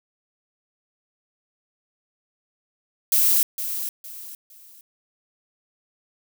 violet noise with echo, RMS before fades -18 dBFS, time 3.12-3.43 s, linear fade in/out 2 ms, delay 460 ms, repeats 3, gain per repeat -10 dB, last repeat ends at 4.81 s, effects none

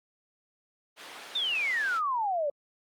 white band-pass noise, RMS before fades -44 dBFS, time 0.96-2.01 s, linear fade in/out 50 ms, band 370 to 3600 Hz, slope 12 dB/octave
sine exponential sweep, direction down, 3700 to 554.4 Hz, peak -26 dBFS, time 1.35-2.5 s, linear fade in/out 5 ms
effects Opus 32 kbps

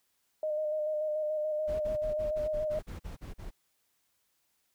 sine tone with vibrato, 612 Hz, D#5, 29 cents flat, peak -29 dBFS, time 0.43-2.79 s, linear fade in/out 2 ms, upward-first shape square, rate 6.9 Hz, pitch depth 21 cents each way
brown noise bursts, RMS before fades -41 dBFS, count 11, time 1.67-3.51 s, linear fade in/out 20 ms, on 130 ms, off 41 ms
effects white hiss -75 dBFS RMS until 4.74 s

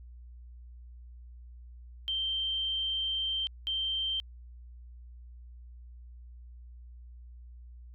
sine tone bursts at uneven times, 3136 Hz, G7, in tune, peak -29 dBFS, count 2, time 2.08-3.47 / 3.67-4.2 s, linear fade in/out 0 ms, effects added 60 Hz sine -46 dBFS peak until 7.94 s

